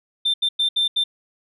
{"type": "tone bursts at uneven times", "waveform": "sine", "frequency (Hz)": 3576, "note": "A7", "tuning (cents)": 27, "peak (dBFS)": -15, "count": 5, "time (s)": [[0.25, 0.34], [0.42, 0.49], [0.59, 0.69], [0.76, 0.88], [0.96, 1.04]], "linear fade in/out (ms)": 10, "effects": ["tanh soft clip ceiling -14 dBFS"]}